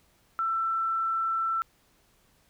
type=tone; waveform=sine; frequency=1336 Hz; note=E6; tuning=23 cents sharp; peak=-25 dBFS; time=0.39-1.62 s; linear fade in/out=0 ms; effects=pink hiss -65 dBFS RMS until 2.49 s